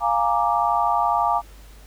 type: chord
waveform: sine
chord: Bb dominant seventh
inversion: second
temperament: equal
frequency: 698.5 / 830.6 / 932.3 / 1174.7 Hz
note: F5 / Ab5 / Bb5 / D6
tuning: 0 / 0 / 0 / 0 cents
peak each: -23 dBFS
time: 0-1.42 s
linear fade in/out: 50 ms
effects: added 50 Hz sine -43 dBFS peak until 1.86 s + pink hiss -51 dBFS RMS until 1.86 s